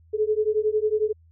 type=beating tone pair; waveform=sine; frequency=423.2 / 434.2 Hz; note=G#4 / A4; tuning=+33 / -23 cents; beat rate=11 Hz; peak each=-23 / -23 dBFS; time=0.13-1.13 s; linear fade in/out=20 ms; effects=added 82 Hz sine -52 dBFS peak until 1.31 s